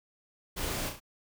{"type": "noise with echo", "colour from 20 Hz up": "pink", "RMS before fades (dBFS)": -35, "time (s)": [0.56, 0.9], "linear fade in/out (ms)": 20, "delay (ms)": 34, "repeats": 3, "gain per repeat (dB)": -5, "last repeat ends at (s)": 1.002, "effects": []}